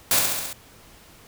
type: noise with echo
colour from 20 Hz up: white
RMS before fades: -19 dBFS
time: 0.11-0.19 s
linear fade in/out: 2 ms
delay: 68 ms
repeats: 5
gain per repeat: -3 dB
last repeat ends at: 0.53 s
effects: pink hiss -50 dBFS RMS until 1.27 s